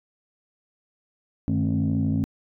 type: tone cluster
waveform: sine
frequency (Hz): 96.7 / 154.4 / 216.2 / 269.1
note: G2 / D#3 / A3 / C4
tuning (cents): -23 / -13 / -30 / +49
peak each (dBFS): -25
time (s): 1.48-2.24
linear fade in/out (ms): 0
effects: tanh soft clip ceiling -15 dBFS

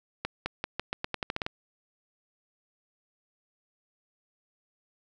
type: accelerating click train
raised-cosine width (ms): 0.3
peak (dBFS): -14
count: 12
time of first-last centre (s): 0.25-1.465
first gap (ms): 210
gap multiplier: 0.86
effects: none

